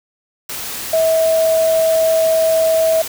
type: tone in noise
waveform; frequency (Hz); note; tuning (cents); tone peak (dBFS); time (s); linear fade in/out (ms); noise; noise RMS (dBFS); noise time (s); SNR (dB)
sine; 647; E5; -32; -11; 0.93-3.02; 5; white; -26; 0.49-3.08; +12
effects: none